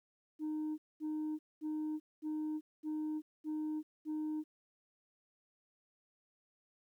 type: tone bursts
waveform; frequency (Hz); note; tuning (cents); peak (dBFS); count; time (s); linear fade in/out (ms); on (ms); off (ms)
sine; 307.8; D#4; -19; -33; 7; 0.39-4.44; 50; 390; 220
effects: tanh soft clip ceiling -34 dBFS + 12-bit